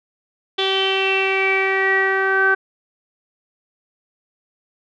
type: tone with low-pass filter sweep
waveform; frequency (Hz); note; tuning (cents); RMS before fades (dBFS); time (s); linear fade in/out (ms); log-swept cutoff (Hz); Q
sawtooth; 385.2; G4; -30; -18; 0.58-2.55; 10; 3400 to 1500; 9.8
effects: none